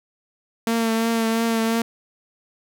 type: tone with vibrato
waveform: sawtooth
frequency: 227.1 Hz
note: A#3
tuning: 45 cents flat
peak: -15 dBFS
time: 0.67-1.82 s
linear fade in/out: 2 ms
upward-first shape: triangle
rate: 2.9 Hz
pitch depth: 27 cents each way
effects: none